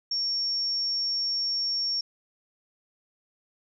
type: tone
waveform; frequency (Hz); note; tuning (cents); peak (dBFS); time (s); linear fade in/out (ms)
sine; 5500; F8; -27; -25; 0.11-2.01; 5
effects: none